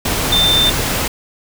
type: tone in noise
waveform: sine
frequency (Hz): 3578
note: A7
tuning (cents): +28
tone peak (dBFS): -11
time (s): 0.32-0.7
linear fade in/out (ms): 5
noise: pink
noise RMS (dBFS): -18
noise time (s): 0.05-1.08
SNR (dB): +4
effects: none